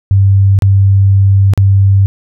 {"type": "tone with dropouts", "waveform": "sine", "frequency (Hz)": 98, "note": "G2", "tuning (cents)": 0, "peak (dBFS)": -4, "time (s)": [0.11, 2.06], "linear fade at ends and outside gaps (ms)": 0, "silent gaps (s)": [[0.589, 0.622], [1.536, 1.576]], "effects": []}